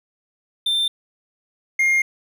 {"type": "tone pair in turn", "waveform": "triangle", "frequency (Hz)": [3575, 2126], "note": ["A7", "C7"], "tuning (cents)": [27, 27], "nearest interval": "major sixth", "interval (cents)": 900, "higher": "first", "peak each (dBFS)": [-16, -13], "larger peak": "second", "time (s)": [[0.66, 0.88], [1.79, 2.02]], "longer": "second", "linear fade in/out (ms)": 5, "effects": []}